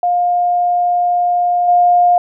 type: tone with level steps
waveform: sine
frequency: 708 Hz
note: F5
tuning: 23 cents sharp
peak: -11 / -7 dBFS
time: 0.03-2.18 s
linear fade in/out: 2 ms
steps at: 1.68 s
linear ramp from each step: 5 ms
effects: none